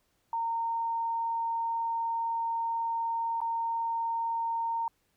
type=tone with dropouts; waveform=sine; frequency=919 Hz; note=A#5; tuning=25 cents flat; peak=-28 dBFS; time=0.33-4.88 s; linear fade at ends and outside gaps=2 ms; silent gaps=3.405-3.415 s; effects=pink hiss -73 dBFS RMS until 5.16 s